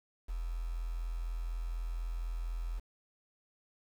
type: tone with quantisation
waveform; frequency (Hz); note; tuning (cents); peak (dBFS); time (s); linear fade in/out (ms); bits
sine; 42.06; E1; +36; -34; 0.28-2.8; 20; 9
effects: none